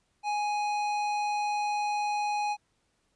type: tone with tanh clipping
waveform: sine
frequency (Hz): 832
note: G#5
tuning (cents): +3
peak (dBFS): -29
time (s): 0.23-2.57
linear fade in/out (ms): 50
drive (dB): 15
effects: pink hiss -73 dBFS RMS until 3.15 s + resampled to 22050 Hz